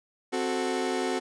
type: chord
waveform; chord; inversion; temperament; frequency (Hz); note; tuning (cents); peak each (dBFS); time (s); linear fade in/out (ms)
30% pulse; F# diminished; second; equal with one note detuned; 261.6 / 368.5 / 440; C4 / F#4 / A4; 0 / -7 / 0; -29 / -27 / -30; 0.32-1.2; 20
effects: resampled to 22050 Hz